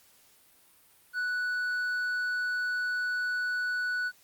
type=tone with tanh clipping; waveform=sine; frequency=1480 Hz; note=F#6; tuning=in tune; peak=-29 dBFS; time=1.13-4.12 s; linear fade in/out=50 ms; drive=5 dB; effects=white hiss -61 dBFS RMS until 4.23 s + Opus 48 kbps